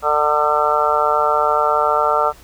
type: harmonic tone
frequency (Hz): 149.6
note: D3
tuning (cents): +32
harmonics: 3 / 4 / 5 / 6 / 7 / 8 / 9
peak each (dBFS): -23 / -20 / -22 / -21 / -31 / -20 / -19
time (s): 0.02-2.33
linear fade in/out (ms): 50
effects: added 60 Hz sine -46 dBFS peak until 2.43 s + pink hiss -46 dBFS RMS until 2.43 s